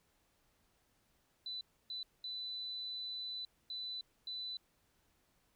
sine tone bursts at uneven times, 3994 Hz, B7, 19 cents sharp, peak -40 dBFS, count 5, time 1.46-1.61 / 1.9-2.03 / 2.24-3.45 / 3.7-4.01 / 4.27-4.57 s, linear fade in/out 2 ms, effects pink hiss -75 dBFS RMS until 5.55 s

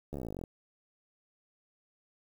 slowing click train, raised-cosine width 2 ms, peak -26 dBFS, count 18, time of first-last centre 0.13-0.438 s, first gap 13 ms, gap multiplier 1.04, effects 9-bit

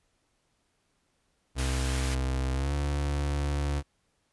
35% pulse tone with pitch glide, 65.41 to 71.74 Hz, C2 to D2, 0 to -40 cents, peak -25 dBFS, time 1.55-3.83 s, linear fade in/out 50 ms, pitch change +160 cents, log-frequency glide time 2.53-2.73 s
pink high-pass noise, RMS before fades -38 dBFS, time 1.58-2.15 s, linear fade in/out 5 ms, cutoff 1300 Hz, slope 24 dB/octave
effects pink hiss -73 dBFS RMS until 4.32 s + resampled to 24000 Hz

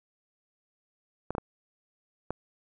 clicks, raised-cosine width 1 ms, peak -17 dBFS, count 4, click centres 1.306 / 1.351 / 1.382 / 2.306 s, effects none

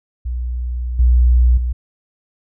sine tone with level steps, 61 Hz, B1, 21 cents flat, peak -19 / -8 / -16 dBFS, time 0.25-1.73 s, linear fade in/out 10 ms, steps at 0.99 / 1.57 s, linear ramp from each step 5 ms, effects none

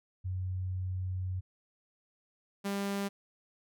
sine / sawtooth tone pair in turn, 92.5 / 199.2 Hz, F#2 / G3, 0 / +28 cents, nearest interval octave + minor second, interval 1328 cents, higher second, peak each -32 / -28 dBFS, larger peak second, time 0.24-1.41 / 2.64-3.09 s, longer first, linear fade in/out 20 ms, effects none

